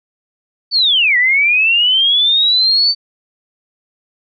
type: linear two-way sweep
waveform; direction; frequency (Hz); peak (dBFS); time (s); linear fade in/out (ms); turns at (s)
sine; down then up; 4584 to 1914 to 4584; -9; 0.71-2.95; 50; 1.17
effects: none